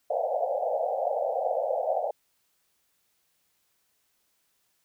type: band-pass noise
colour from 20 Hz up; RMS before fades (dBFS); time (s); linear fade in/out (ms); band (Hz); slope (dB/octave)
pink; -28; 0.1-2.11; 5; 500 to 790; 96
effects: white hiss -72 dBFS RMS until 4.84 s